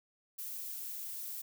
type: noise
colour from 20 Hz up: violet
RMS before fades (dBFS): -42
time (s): 0.38-1.42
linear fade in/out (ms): 10
effects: none